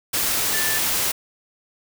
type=tone in noise; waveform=sine; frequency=1760 Hz; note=A6; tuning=in tune; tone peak=-26 dBFS; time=0.53-0.79 s; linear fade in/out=10 ms; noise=white; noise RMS=-22 dBFS; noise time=0.13-1.12 s; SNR=-7 dB; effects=none